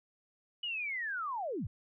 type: linear sweep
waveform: sine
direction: down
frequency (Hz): 2960 to 65.41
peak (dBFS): -34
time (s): 0.63-1.67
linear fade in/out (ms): 5
effects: none